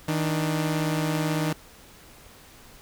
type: tone pair together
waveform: sawtooth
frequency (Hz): 158.2 / 298.2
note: D#3 / D4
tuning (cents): +29 / +27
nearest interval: major seventh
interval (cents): 1098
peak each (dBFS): -21 / -25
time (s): 0.08-1.53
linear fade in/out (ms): 5
effects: pink hiss -50 dBFS RMS until 2.81 s